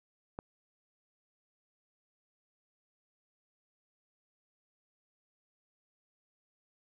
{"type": "click", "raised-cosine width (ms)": 1, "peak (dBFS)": -25, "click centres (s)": 0.389, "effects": []}